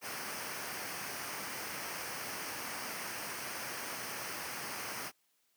pink noise with comb filter, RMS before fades -41 dBFS, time 0.01-5.12 s, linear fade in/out 50 ms, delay 0.27 ms, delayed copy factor -0.6, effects white hiss -75 dBFS RMS until 5.56 s + high-pass 150 Hz 12 dB/octave

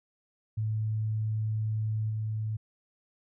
sine tone with level steps, 108.8 Hz, A2, 19 cents flat, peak -27 / -29 dBFS, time 0.57-2.57 s, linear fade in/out 10 ms, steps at 2.09 s, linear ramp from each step 20 ms, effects none

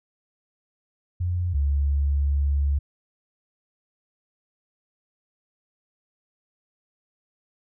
sine tone pair in turn, 88.5 / 70.79 Hz, F2 / C#2, +23 / +37 cents, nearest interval major third, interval 386 cents, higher first, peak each -22 / -19 dBFS, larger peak second, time 1.2-1.54 / 1.54-2.79 s, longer second, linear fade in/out 10 ms, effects none

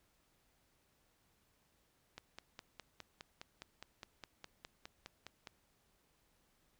click train, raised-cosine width 0.2 ms, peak -30 dBFS, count 17, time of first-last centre 2.18-5.472 s, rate 4.86 Hz, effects pink hiss -75 dBFS RMS until 6.79 s

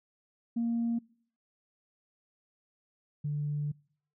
sine tone pair in turn, 233.1 / 147.11 Hz, A#3 / D3, 0 / +3 cents, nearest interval minor sixth, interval 797 cents, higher first, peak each -26 / -29 dBFS, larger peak first, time 0.56-0.99 / 3.24-3.72 s, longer second, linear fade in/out 10 ms, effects noise-tail reverb RT60 0.6 s tail -26 dB re dry + tanh soft clip ceiling -24 dBFS

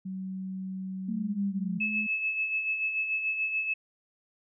sine tone with pitch glide, 188.8 to 213.1 Hz, F#3 to G#3, +35 to +45 cents, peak -33 dBFS, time 0.05-2.07 s, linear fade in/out 10 ms, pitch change +210 cents, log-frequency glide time 1.17-1.77 s
sine exponential sweep, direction down, 228.3 to 174.61 Hz, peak -30 dBFS, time 1.08-1.79 s, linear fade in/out 10 ms
sine tone with tremolo, 2600 Hz, E7, 24 cents flat, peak -25 dBFS, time 1.8-3.74 s, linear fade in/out 10 ms, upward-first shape sine, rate 6.9 Hz, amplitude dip 50%
effects none

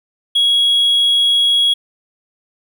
triangle tone, 3322 Hz, G#7, in tune, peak -8 dBFS, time 0.35-1.74 s, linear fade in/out 10 ms, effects tanh soft clip ceiling -5 dBFS

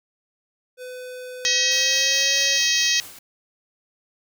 square tone with pitch glide, 503 to 551.7 Hz, B4 to C#5, +32 to -8 cents, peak -34 dBFS, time 0.77-2.6 s, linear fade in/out 50 ms, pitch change +160 cents, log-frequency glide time 1.46-2.35 s
harmonic tone, 639 Hz, D#5, 46 cents sharp, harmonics 3 / 4 / 5 / 6 / 7 / 8 / 9 / 10, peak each -26 / -26 / -26 / -26 / -26 / -26 / -26 / -26 dBFS, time 1.45-3 s, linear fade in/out 0 ms
white noise with tremolo, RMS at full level -39 dBFS, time 1.71-3.19 s, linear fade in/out 5 ms, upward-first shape sine, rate 4.7 Hz, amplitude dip 45%
effects none

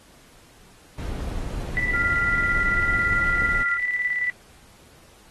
brown noise, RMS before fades -29 dBFS, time 0.98-3.63 s, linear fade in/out 5 ms
click train, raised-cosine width 2 ms, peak -24 dBFS, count 5, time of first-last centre 1.69-3.422 s, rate 2.31 Hz
sine tone with tremolo, 1975.5 Hz, B6, in tune, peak -20 dBFS, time 1.77-4.3 s, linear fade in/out 0 ms, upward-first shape square, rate 18 Hz, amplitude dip 45%
sine tone, 1396.9 Hz, F6, in tune, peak -23 dBFS, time 1.93-3.78 s, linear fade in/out 20 ms
effects pink hiss -53 dBFS RMS until 5.3 s + AAC 32 kbps

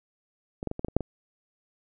clicks, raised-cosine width 2 ms, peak -20 / -16 / -18 / -20 / -13 / -23 / -7 / -18 dBFS, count 8, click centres 0.629 / 0.673 / 0.714 / 0.794 / 0.847 / 0.884 / 0.966 / 1.007 s, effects none

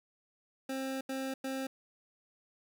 25% pulse tone bursts at uneven times, 265.9 Hz, C4, 28 cents sharp, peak -31 dBFS, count 3, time 0.69-1.01 / 1.09-1.34 / 1.44-1.67 s, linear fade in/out 5 ms, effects none

